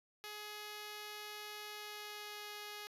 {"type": "tone with pitch glide", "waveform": "5% pulse", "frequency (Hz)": [420, 416.9], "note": ["G#4", "G#4"], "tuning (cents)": [19, 7], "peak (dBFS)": -34, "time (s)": [0.24, 2.87], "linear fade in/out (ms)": 0, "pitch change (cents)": -12, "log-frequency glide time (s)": [1.69, 2.52], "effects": ["resampled to 32000 Hz"]}